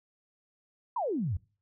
sine exponential sweep, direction down, 1046.5 to 77.78 Hz, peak -28 dBFS, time 0.96-1.37 s, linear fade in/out 5 ms, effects noise-tail reverb RT60 0.4 s tail -24 dB re dry

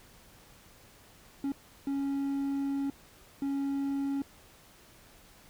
triangle tone bursts at uneven times, 277.2 Hz, C#4, in tune, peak -27 dBFS, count 3, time 1.44-1.52 / 1.87-2.9 / 3.42-4.22 s, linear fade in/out 2 ms, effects pink hiss -57 dBFS RMS until 5.49 s

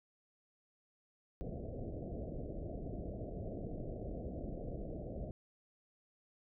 pink low-pass noise, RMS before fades -43 dBFS, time 1.41-5.31 s, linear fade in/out 0 ms, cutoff 690 Hz, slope 96 dB/octave, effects none

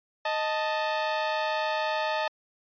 sawtooth tone pair together, 622.3 / 880 Hz, D#5 / A5, 0 / 0 cents, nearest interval tritone, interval 600 cents, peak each -25 dBFS, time 0.25-2.28 s, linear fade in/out 5 ms, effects resampled to 11025 Hz

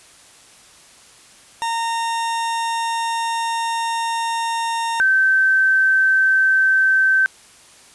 40% pulse / sine tone pair in turn, 920 / 1547.2 Hz, A#5 / G6, -23 / -23 cents, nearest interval major sixth, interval 900 cents, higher second, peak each -19 / -12 dBFS, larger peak second, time 1.62-5 / 5-7.26 s, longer first, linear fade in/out 0 ms, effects white hiss -47 dBFS RMS until 7.94 s + resampled to 24000 Hz

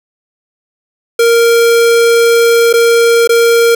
square tone with dropouts, 465.5 Hz, A#4, 2 cents flat, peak -6 dBFS, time 1.19-3.75 s, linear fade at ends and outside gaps 5 ms, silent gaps 2.729-2.737 / 3.275-3.292 s, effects none

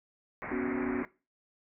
white low-pass noise, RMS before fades -40 dBFS, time 0.42-1.05 s, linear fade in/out 0 ms, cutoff 2300 Hz, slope 96 dB/octave
sine chord, B suspended second, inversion none, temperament equal with one note detuned, 246.9 / 280.2 / 370 Hz, B3 / C#4 / F#4, 0 / +19 / 0 cents, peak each -34 dBFS, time 0.51-1.03 s, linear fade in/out 10 ms
effects noise-tail reverb RT60 0.3 s tail -19 dB re dry

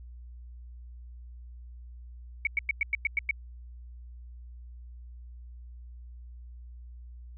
sine tone bursts, 2239 Hz, C#7, 17 cents sharp, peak -23 dBFS, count 8, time 2.45-3.31 s, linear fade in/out 2 ms, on 20 ms, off 100 ms, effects added 60 Hz sine -43 dBFS peak until 7.37 s

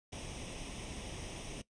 pink noise with comb filter, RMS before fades -44 dBFS, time 0.12-1.62 s, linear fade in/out 10 ms, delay 0.34 ms, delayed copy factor +0.65, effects noise-tail reverb RT60 0.1 s tail -18 dB re dry + resampled to 22050 Hz

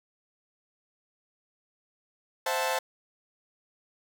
sawtooth chord, F# half-diminished seventh, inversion second, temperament equal, 523.3 / 659.3 / 740 / 880 Hz, C5 / E5 / F#5 / A5, 0 / 0 / 0 / 0 cents, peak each -27 / -30 / -32 / -27 dBFS, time 2.46-2.79 s, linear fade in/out 5 ms, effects none

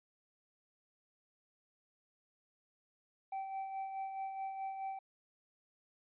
triangle tone with tremolo, 774 Hz, G5, 22 cents flat, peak -35 dBFS, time 3.32-4.99 s, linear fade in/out 5 ms, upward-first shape sine, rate 4.7 Hz, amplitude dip 45%, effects resampled to 8000 Hz

